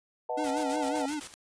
sine chord, B dominant seventh, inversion none, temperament equal, 493.9 / 622.3 / 740 / 880 Hz, B4 / D#5 / F#5 / A5, 0 / 0 / 0 / 0 cents, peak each -35 dBFS, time 0.29-1.06 s, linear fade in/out 5 ms
square tone with vibrato, 288.1 Hz, D4, 33 cents flat, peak -32 dBFS, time 0.37-1.2 s, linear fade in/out 10 ms, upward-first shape sine, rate 5.5 Hz, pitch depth 110 cents each way
white noise with tremolo, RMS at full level -40 dBFS, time 0.44-1.34 s, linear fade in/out 0 ms, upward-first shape square, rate 7.8 Hz, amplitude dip 70%
effects resampled to 22050 Hz

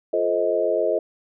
sine chord, F dominant seventh, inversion none, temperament just, 349.2 / 436.5 / 523.8 / 628.6 Hz, F4 / A4 / C5 / Eb5, 0 / -14 / +2 / +18 cents, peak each -27 / -24 / -25 / -22 dBFS, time 0.13-0.99 s, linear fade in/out 5 ms, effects none

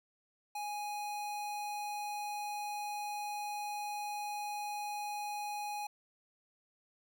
square tone, 830 Hz, G#5, 1 cent flat, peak -38 dBFS, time 0.55-5.87 s, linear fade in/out 5 ms, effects none

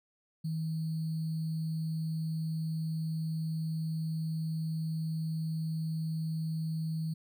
sine tone with sample-and-hold, 160 Hz, D#3, 49 cents sharp, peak -31 dBFS, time 0.44-7.14 s, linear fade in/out 10 ms, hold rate 4410 Hz, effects none

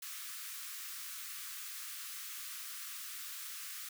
white high-pass noise, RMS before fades -45 dBFS, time 0.02-3.89 s, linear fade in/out 5 ms, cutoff 1100 Hz, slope 96 dB/octave, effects none

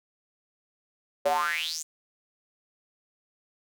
square tone with high-pass filter sweep, 80.3 Hz, E2, 45 cents flat, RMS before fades -28 dBFS, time 1.25-1.83 s, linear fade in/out 10 ms, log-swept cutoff 530 to 7500 Hz, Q 8, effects none

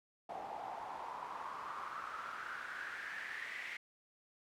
pink noise with band-pass filter sweep, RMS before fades -45 dBFS, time 0.29-3.77 s, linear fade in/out 5 ms, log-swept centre 730 to 2100 Hz, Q 6, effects none

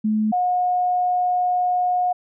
sine tone pair in turn, 215.3 / 722.6 Hz, A3 / F#5, -37 / -41 cents, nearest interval octave + major sixth, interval 2096 cents, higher second, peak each -17 dBFS, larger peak neither, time 0.04-0.32 / 0.32-2.13 s, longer second, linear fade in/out 10 ms, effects none

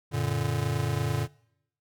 square chord, Gb augmented, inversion none, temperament just, 92.5 / 115.62 / 144.53 Hz, Gb2 / Bb2 / D3, 0 / -14 / -27 cents, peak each -34 / -30 / -30 dBFS, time 0.11-1.28 s, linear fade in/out 50 ms, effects noise-tail reverb RT60 0.8 s tail -24 dB re dry

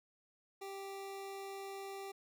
25% pulse tone, 392 Hz, G4, in tune, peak -40 dBFS, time 0.61-2.12 s, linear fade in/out 10 ms, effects none

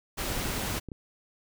pink noise, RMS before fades -32 dBFS, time 0.17-0.8 s, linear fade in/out 20 ms
clicks, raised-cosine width 3 ms, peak -26 dBFS, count 11, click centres 0.302 / 0.373 / 0.455 / 0.488 / 0.543 / 0.579 / 0.637 / 0.702 / 0.768 / 0.887 / 0.918 s
effects none

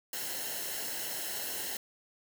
white noise with comb filter, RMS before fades -37 dBFS, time 0.13-1.77 s, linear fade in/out 2 ms, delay 0.84 ms, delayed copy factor -0.65, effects none

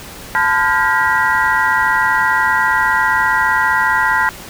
sine tone cluster, 880 / 1015 / 1411 / 1607 / 1924 Hz, A5 / B5 / F6 / G6 / B6, 0 / +47 / +17 / +43 / -46 cents, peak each -18 dBFS, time 0.35-4.29 s, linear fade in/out 0 ms, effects pink hiss -33 dBFS RMS until 4.49 s

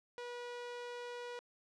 sawtooth tone, 484.9 Hz, B4, 32 cents flat, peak -39 dBFS, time 0.18-1.39 s, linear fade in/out 0 ms, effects low-pass 5000 Hz 12 dB/octave

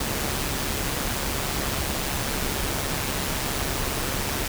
pink noise with amplitude modulation, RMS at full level -25 dBFS, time 0-4.48 s, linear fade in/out 5 ms, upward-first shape sine, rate 139 Hz, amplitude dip 45%, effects none

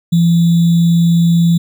sine tone with sample-and-hold, 169.2 Hz, E3, 45 cents sharp, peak -7 dBFS, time 0.12-1.58 s, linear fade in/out 10 ms, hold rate 3675 Hz, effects none

